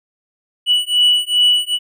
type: beating tone pair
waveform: triangle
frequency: 2949 / 2951.5 Hz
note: F#7 / F#7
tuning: -6 / -5 cents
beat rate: 2.5 Hz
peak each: -13 dBFS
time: 0.66-1.79 s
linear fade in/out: 50 ms
effects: none